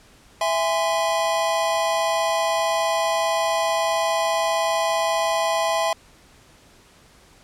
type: chord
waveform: square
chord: E augmented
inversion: none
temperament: just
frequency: 659.3 / 824.1 / 1030.1 Hz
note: E5 / G#5 / B#5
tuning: 0 / -14 / -27 cents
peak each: -23 / -26 / -26 dBFS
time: 0.41-5.93 s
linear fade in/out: 2 ms
effects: pink hiss -52 dBFS RMS until 7.43 s + low-pass 10000 Hz 12 dB/octave